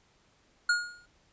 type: tone with exponential decay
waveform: square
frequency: 1432 Hz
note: F6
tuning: 43 cents sharp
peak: -21 dBFS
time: 0.69-1.06 s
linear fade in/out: 5 ms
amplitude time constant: 79 ms
effects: pink hiss -66 dBFS RMS until 1.32 s + resampled to 16000 Hz